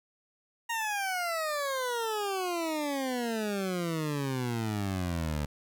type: exponential sweep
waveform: 20% pulse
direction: down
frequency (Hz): 940 to 71.5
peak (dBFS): -25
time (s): 0.69-5.46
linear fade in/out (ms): 10
effects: none